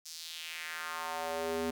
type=tone with high-pass filter sweep; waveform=square; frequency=82 Hz; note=E2; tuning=9 cents flat; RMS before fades=-38 dBFS; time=0.05-1.71 s; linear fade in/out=10 ms; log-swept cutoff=5700 to 290 Hz; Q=2.3; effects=none